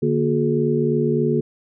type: tone cluster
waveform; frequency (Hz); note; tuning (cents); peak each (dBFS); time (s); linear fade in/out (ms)
sine; 147.3 / 235.1 / 363.9 / 427.3; D3 / A#3 / F#4 / G#4; +6 / +15 / -29 / +49; -22; 0.02-1.41; 10
effects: none